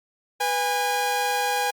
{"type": "tone pair together", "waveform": "sawtooth", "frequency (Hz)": [493.9, 815.8], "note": ["B4", "G#5"], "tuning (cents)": [0, -31], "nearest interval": "major sixth", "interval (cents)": 869, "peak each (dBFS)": [-25, -19], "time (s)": [0.4, 1.71], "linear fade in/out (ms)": 10, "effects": ["Opus 48 kbps"]}